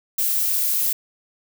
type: noise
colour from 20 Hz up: violet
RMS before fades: -21 dBFS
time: 0.18-0.93 s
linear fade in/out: 5 ms
effects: none